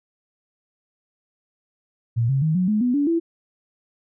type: tone with pitch steps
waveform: sine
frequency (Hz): 116.54 / 135.42 / 157.37 / 182.87 / 212.5 / 246.9 / 287 / 333.5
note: A#2 / C#3 / D#3 / F#3 / G#3 / B3 / D4 / E4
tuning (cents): 0 / -40 / +20 / -20 / +40 / 0 / -40 / +20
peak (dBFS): -17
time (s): 2.16-3.2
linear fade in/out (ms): 20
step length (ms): 130
effects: none